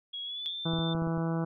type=tone with pitch glide; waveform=sine; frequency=3322 to 3560 Hz; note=G#7 to A7; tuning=0 to +20 cents; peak=-35 dBFS; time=0.13-0.94 s; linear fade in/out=10 ms; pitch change=+120 cents; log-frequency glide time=0.24-0.5 s
type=tone with exponential decay; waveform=sine; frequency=3382 Hz; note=G#7; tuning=31 cents sharp; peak=-29 dBFS; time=0.46-0.67 s; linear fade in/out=0 ms; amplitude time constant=45 ms
type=harmonic tone; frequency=164.81 Hz; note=E3; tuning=in tune; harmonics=1 / 2 / 3 / 4 / 5 / 6 / 7 / 8 / 9; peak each=-29 / -35 / -39 / -41 / -43 / -45 / -46 / -47 / -48 dBFS; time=0.65-1.45 s; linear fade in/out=10 ms
type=clicks; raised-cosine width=3 ms; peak=-27 dBFS; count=6; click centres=0.735 / 0.789 / 0.95 / 1.022 / 1.073 / 1.177 s
effects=none